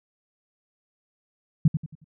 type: tone with echo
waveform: sine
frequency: 155.56 Hz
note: D#3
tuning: in tune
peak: -12 dBFS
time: 1.65-1.68 s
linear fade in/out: 5 ms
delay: 91 ms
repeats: 4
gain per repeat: -9 dB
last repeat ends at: 2.044 s
effects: none